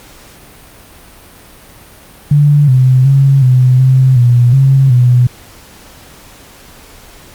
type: tone with pitch steps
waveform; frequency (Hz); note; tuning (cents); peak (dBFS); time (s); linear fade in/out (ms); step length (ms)
sine; 146 / 128.9 / 137.1 / 127.3 / 130.7 / 121.5 / 135 / 123.7; D3 / C3 / C#3 / C3 / C3 / B2 / C#3 / B2; -10 / -26 / -19 / -47 / -1 / -28 / -45 / +3; -4; 2.31-5.27; 5; 370
effects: pink hiss -38 dBFS RMS until 7.34 s + Opus 48 kbps